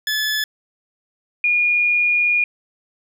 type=tone pair in turn; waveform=20% pulse / sine; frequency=1725 / 2434 Hz; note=A6 / D#7; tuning=-35 / -39 cents; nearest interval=tritone; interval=596 cents; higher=second; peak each=-14 dBFS; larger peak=neither; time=0.07-0.44 / 1.44-2.44 s; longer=second; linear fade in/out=2 ms; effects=none